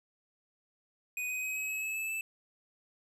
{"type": "tone with pitch steps", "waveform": "square", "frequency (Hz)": [2489, 2509, 2530, 2550, 2571, 2592, 2613, 2634], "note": ["D#7", "D#7", "D#7", "D#7", "E7", "E7", "E7", "E7"], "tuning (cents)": [0, 14, 28, 42, -44, -30, -16, -2], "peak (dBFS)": -34, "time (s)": [1.17, 2.21], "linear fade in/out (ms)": 2, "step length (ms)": 130, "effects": []}